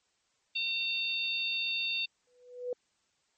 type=harmonic tone; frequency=907 Hz; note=A#5; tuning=48 cents flat; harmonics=3 / 4 / 5; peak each=-32 / -34 / -39 dBFS; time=0.55-2.06 s; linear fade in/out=10 ms
type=tone with exponential growth; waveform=sine; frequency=493.9 Hz; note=B4; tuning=in tune; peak=-29 dBFS; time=2.27-2.73 s; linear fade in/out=2 ms; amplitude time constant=98 ms
effects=white hiss -74 dBFS RMS until 3.37 s + MP3 32 kbps